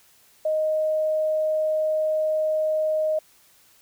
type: tone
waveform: sine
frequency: 622.3 Hz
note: D#5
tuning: in tune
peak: -20 dBFS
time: 0.45-3.19 s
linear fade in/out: 5 ms
effects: white hiss -57 dBFS RMS until 3.81 s